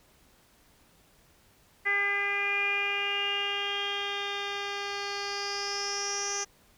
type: tone with low-pass filter sweep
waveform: 10% pulse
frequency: 402.6 Hz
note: G4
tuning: 46 cents sharp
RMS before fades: -31 dBFS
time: 1.85-6.45 s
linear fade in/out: 20 ms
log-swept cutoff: 2000 to 6100 Hz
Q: 8.6
effects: pink hiss -62 dBFS RMS until 6.77 s